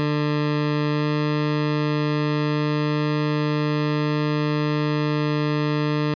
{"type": "tone with pitch glide", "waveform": "20% pulse", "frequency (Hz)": [149, 149.95], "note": ["D3", "D3"], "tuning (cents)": [25, 36], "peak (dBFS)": -15, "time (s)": [0, 6.14], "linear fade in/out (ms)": 0, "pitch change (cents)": 11, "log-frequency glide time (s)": [0.91, 1.09], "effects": ["resampled to 11025 Hz"]}